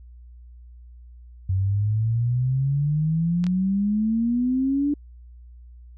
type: exponential sweep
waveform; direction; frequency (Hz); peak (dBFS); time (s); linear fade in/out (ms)
sine; up; 92.5 to 293.7; -19; 1.49-4.94; 5
type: clicks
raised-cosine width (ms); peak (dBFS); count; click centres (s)
0.2; -20; 2; 3.441 / 3.467
effects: added 60 Hz sine -42 dBFS peak until 5.97 s